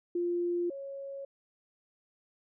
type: tone pair in turn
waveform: sine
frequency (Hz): 348.7 / 551.4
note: F4 / C#5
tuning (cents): -3 / -9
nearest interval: minor sixth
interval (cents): 794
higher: second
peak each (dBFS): -28 / -38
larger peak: first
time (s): 0.15-0.7 / 0.7-1.25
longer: neither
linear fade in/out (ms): 5
effects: none